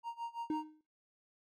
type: tone with tremolo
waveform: triangle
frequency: 932.3 Hz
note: A#5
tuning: in tune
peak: -35 dBFS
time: 0.03-0.66 s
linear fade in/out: 50 ms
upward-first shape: sine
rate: 6 Hz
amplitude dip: 90%
type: tone with exponential decay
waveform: triangle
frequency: 308.9 Hz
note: D#4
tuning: 12 cents flat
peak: -28 dBFS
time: 0.5-0.81 s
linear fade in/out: 2 ms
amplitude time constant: 67 ms
effects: noise-tail reverb RT60 0.3 s tail -21 dB re dry

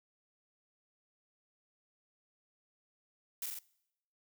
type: noise with echo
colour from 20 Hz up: blue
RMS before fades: -38 dBFS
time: 3.42-3.46 s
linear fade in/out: 2 ms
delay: 43 ms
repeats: 3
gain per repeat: -2 dB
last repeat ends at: 3.589 s
effects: noise-tail reverb RT60 0.8 s tail -23 dB re dry

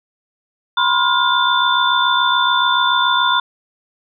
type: tone cluster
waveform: sine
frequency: 978 / 1045 / 1419 / 3537 Hz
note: B5 / C6 / F6 / A7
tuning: -17 / -2 / +27 / +8 cents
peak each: -18 dBFS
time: 0.77-3.4 s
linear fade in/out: 5 ms
effects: none

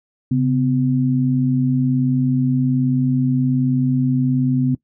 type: tone pair together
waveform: sine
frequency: 135.38 / 254.1 Hz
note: C#3 / B3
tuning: -41 / +49 cents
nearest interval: major seventh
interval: 1090 cents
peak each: -17 dBFS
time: 0.31-4.75 s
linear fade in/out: 5 ms
effects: noise-tail reverb RT60 0.1 s tail -20 dB re dry

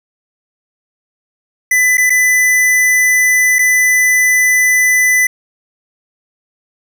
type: tone with dropouts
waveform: square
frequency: 2000 Hz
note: B6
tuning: 21 cents sharp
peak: -9 dBFS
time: 1.71-5.27 s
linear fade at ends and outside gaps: 5 ms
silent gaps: 1.972-1.979 / 2.097-2.102 / 3.586-3.59 s
effects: none

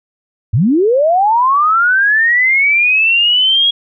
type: linear sweep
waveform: sine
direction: up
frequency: 87.9 to 3322 Hz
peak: -8 dBFS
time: 0.53-3.71 s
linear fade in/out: 10 ms
effects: none

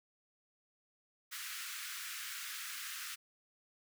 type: high-pass noise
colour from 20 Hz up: pink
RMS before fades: -44 dBFS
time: 1.31-3.16 s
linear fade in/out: 20 ms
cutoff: 1300 Hz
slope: 48 dB/octave
effects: none

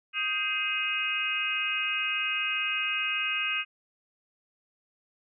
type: tone cluster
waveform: sine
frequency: 1248 / 1576 / 2091 / 2528 / 2853 Hz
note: D#6 / G6 / C7 / D#7 / F7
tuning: +5 / +9 / -2 / +27 / +36 cents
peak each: -37 / -36 / -36 / -29 / -33 dBFS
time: 0.13-3.65 s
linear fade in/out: 50 ms
effects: none

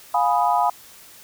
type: chord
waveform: sine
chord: F half-diminished seventh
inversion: none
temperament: equal with one note detuned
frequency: 706.2 / 830.6 / 987.8 / 1244.5 Hz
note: F5 / Ab5 / Cb6 / Eb6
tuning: +19 / 0 / 0 / 0 cents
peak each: -21 / -21 / -21 / -26 dBFS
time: 0.14-0.7 s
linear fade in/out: 5 ms
effects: white hiss -46 dBFS RMS until 1.23 s

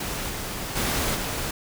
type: noise with level steps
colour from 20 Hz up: pink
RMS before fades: -30 / -32 / -25 / -29 dBFS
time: 0-1.51 s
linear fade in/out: 5 ms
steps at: 0.28 / 0.75 / 1.14 s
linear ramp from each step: 20 ms
effects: none

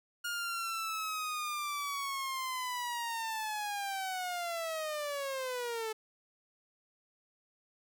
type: linear sweep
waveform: sawtooth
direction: down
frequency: 1427 to 432.4 Hz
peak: -31 dBFS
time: 0.24-5.93 s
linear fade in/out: 10 ms
effects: none

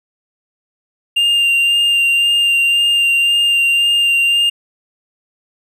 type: tone with vibrato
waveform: triangle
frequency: 2794 Hz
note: F7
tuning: in tune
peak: -9 dBFS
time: 1.16-4.5 s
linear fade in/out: 10 ms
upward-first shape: sine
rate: 1.9 Hz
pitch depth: 14 cents each way
effects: none

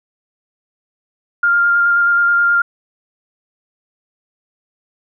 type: tone with vibrato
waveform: sine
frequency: 1401 Hz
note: F6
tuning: 5 cents sharp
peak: -10 dBFS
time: 1.43-2.62 s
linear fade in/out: 5 ms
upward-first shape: square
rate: 9.4 Hz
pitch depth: 10 cents each way
effects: none

